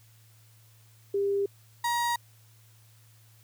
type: tone pair in turn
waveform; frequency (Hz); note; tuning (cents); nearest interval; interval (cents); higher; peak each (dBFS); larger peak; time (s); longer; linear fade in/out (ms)
sine / 35% pulse; 399.1 / 949.2; G4 / A#5; +31 / +31; octave + minor third; 1500; second; -24; neither; 1.14-1.46 / 1.84-2.16; neither; 5
effects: added 111 Hz sine -56 dBFS peak until 3.43 s + white hiss -62 dBFS RMS until 3.43 s